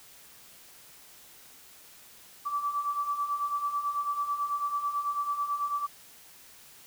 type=beating tone pair; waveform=sine; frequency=1152 / 1161.1 Hz; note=D6 / D6; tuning=-34 / -20 cents; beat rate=9.1 Hz; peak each=-35 / -29 dBFS; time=2.45-5.87 s; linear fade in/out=20 ms; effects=white hiss -53 dBFS RMS until 6.86 s